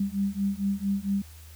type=beating tone pair; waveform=sine; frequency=196 / 200.4 Hz; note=G3 / G3; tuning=0 / +38 cents; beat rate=4.4 Hz; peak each=-28 dBFS; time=0-1.22 s; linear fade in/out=5 ms; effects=added 79 Hz sine -45 dBFS peak until 1.55 s + white hiss -53 dBFS RMS until 1.55 s